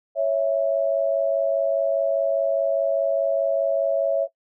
sine tone pair together, 554.4 / 659.3 Hz, C#5 / E5, 0 / 0 cents, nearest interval minor third, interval 300 cents, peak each -21 dBFS, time 0.15-4.28 s, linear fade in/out 50 ms, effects noise-tail reverb RT60 0.1 s tail -20 dB re dry

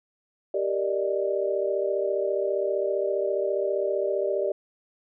sine chord, Eb major seventh, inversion first, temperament equal, 392 / 466.2 / 587.3 / 622.3 Hz, G4 / Bb4 / D5 / Eb5, 0 / 0 / 0 / 0 cents, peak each -27 / -32 / -27 / -32 dBFS, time 0.54-4.52 s, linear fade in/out 5 ms, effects none

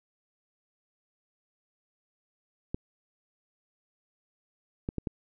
clicks, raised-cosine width 3 ms, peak -18 dBFS, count 4, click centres 2.745 / 4.889 / 4.983 / 5.072 s, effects none

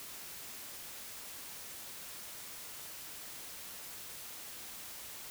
silence, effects white hiss -47 dBFS RMS until 5.3 s

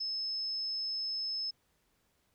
sine tone, 5210 Hz, E8, 21 cents flat, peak -33 dBFS, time 0-1.51 s, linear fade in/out 10 ms, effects pink hiss -74 dBFS RMS until 2.34 s

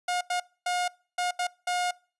sawtooth tone bursts at uneven times, 716 Hz, F5, 43 cents sharp, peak -22 dBFS, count 6, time 0.08-0.21 / 0.3-0.4 / 0.66-0.88 / 1.18-1.31 / 1.39-1.47 / 1.67-1.91 s, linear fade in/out 5 ms, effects noise-tail reverb RT60 0.4 s tail -24 dB re dry + resampled to 24000 Hz

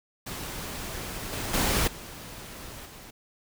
pink noise with level steps, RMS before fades -36 / -33 / -25 / -42 / -46 dBFS, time 0.26-3.11 s, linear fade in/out 10 ms, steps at 1.32 / 1.53 / 1.87 / 2.85 s, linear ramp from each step 10 ms, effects none

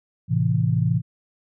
sine chord, A minor, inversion none, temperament just, 110 / 132 / 165 Hz, A2 / C3 / E3, 0 / +16 / +2 cents, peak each -22 dBFS, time 0.28-1.02 s, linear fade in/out 50 ms, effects none

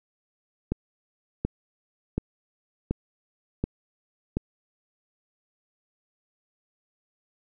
click train, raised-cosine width 3 ms, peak -12 dBFS, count 6, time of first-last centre 0.72-4.37 s, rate 1.37 Hz, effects none

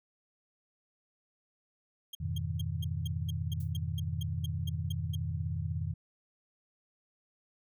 40% pulse tone bursts, 3224 Hz, G7, 48 cents sharp, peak -39 dBFS, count 14, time 2.13-5.154 s, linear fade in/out 5 ms, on 21 ms, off 210 ms
sine chord, F half-diminished seventh, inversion none, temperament equal, 87.31 / 103.83 / 123.47 / 155.56 Hz, F2 / Ab2 / Cb3 / Eb3, 0 / 0 / 0 / 0 cents, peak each -35 / -40 / -39 / -37 dBFS, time 2.2-5.94 s, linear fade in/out 10 ms
violet noise with exponential decay, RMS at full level -47 dBFS, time 3.6-3.72 s, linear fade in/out 5 ms, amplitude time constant 26 ms
effects none

